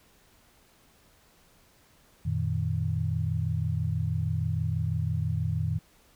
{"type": "tone cluster", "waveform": "sine", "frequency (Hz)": [90.2, 116.4, 155.7], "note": ["F#2", "A#2", "D#3"], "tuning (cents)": [-44, -2, 2], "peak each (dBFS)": -30, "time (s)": [2.25, 5.79], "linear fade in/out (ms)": 10, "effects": ["pink hiss -61 dBFS RMS until 6.15 s"]}